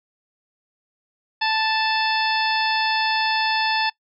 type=harmonic tone with a mistuned harmonic; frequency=880 Hz; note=A5; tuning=in tune; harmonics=1 / 2 / 3 / 4 / 5 / 6; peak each=-22 / -25 / -27 / -28 / -29 / -30 dBFS; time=1.41-3.9 s; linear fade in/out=10 ms; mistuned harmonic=6; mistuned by=-46 cents; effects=noise-tail reverb RT60 0.1 s tail -21 dB re dry